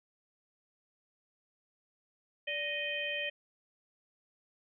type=harmonic tone with a mistuned harmonic; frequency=622.3 Hz; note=D#5; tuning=in tune; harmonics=1 / 3 / 4 / 5; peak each=-40 / -39 / -37 / -39 dBFS; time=2.47-3.3 s; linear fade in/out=10 ms; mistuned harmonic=1; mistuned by=-110 cents; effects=none